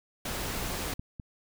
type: noise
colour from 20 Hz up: pink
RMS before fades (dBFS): -34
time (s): 0.25-0.94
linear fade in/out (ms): 5
type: clicks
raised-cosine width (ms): 5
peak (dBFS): -27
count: 3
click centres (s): 0.927 / 0.995 / 1.198
effects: none